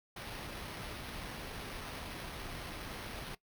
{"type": "noise with sample-and-hold", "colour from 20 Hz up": "pink", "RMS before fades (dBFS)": -44, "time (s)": [0.16, 3.35], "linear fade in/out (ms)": 5, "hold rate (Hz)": 7350, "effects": ["noise-tail reverb RT60 0.1 s tail -19 dB re dry"]}